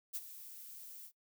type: noise with ADSR envelope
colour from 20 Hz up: violet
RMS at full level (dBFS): -38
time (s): 0.13-1.12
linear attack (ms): 26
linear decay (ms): 42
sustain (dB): -13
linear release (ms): 68
effects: noise-tail reverb RT60 0.1 s tail -21 dB re dry